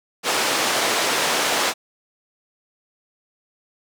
pink band-pass noise, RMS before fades -21 dBFS, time 0.23-1.74 s, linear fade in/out 50 ms, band 450 to 8300 Hz, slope 12 dB/octave, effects none

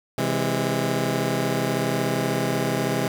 15% pulse chord, C augmented, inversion none, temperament just, 130.81 / 163.52 / 204.4 Hz, C3 / E3 / G#3, 0 / -14 / -27 cents, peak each -19 / -21 / -21 dBFS, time 0.18-3.08 s, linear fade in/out 2 ms, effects none

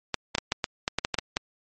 clicks, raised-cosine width 0.2 ms, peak -7 dBFS, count 11, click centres 0.143 / 0.351 / 0.383 / 0.521 / 0.642 / 0.879 / 0.986 / 1.049 / 1.143 / 1.187 / 1.369 s, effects MP3 32 kbps

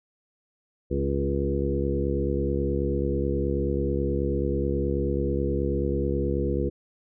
harmonic tone with a mistuned harmonic, 69.3 Hz, C#2, in tune, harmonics 1 / 2 / 3 / 4 / 5 / 6 / 7, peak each -28 / -31 / -32 / -33 / -30 / -33 / -31 dBFS, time 0.9-6.7 s, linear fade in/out 20 ms, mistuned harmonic 5, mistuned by +21 cents, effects none

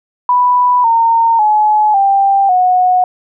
sine tone with pitch steps, 987.8 / 916.3 / 850.1 / 788.6 / 731.5 Hz, B5 / A#5 / G#5 / G5 / F#5, 0 / -30 / +40 / +10 / -20 cents, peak -7 dBFS, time 0.29-3.04 s, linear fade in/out 2 ms, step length 550 ms, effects none

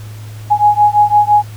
sine beating tone pair, 830 / 835.9 Hz, G#5 / G#5, -1 / +11 cents, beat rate 5.9 Hz, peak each -10 dBFS, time 0.5-1.43 s, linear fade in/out 20 ms, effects added 107 Hz sine -27 dBFS peak until 1.56 s + pink hiss -40 dBFS RMS until 1.56 s

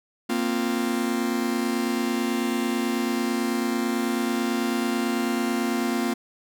45% pulse chord, Bb suspended second, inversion none, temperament just, 233.1 / 262.2 / 349.6 Hz, Bb3 / C4 / F4, 0 / +4 / +2 cents, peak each -26 / -28 / -29 dBFS, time 0.29-6.14 s, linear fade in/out 10 ms, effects none

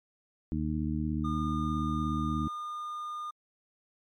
harmonic tone, 76.9 Hz, D#2, 20 cents flat, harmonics 1 / 2 / 3 / 4, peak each -34 / -34 / -33 / -35 dBFS, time 0.52-2.48 s, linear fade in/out 0 ms
triangle tone, 1215 Hz, D#6, 42 cents flat, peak -33 dBFS, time 1.24-3.31 s, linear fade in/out 10 ms
effects MP3 64 kbps

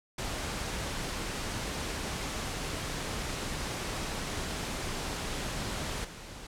pink noise with level steps, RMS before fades -35 / -45 dBFS, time 0.18-6.47 s, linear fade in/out 5 ms, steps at 6.04 s, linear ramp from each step 10 ms, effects low-pass 9000 Hz 12 dB/octave

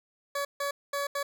20% pulse tone bursts at uneven times, 566 Hz, C#5, 36 cents sharp, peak -24 dBFS, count 4, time 0.35-0.45 / 0.6-0.71 / 0.93-1.07 / 1.15-1.23 s, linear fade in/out 5 ms, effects none

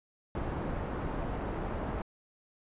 pink low-pass noise, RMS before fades -35 dBFS, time 0.35-2.02 s, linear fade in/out 2 ms, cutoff 1100 Hz, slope 12 dB/octave, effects resampled to 8000 Hz

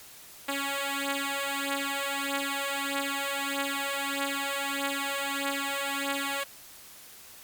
5% pulse beating tone pair, 277.2 / 278.8 Hz, C#4 / C#4, 0 / +10 cents, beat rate 1.6 Hz, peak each -21 / -20 dBFS, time 0.48-6.44 s, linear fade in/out 10 ms, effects white hiss -49 dBFS RMS until 7.43 s + MP3 96 kbps

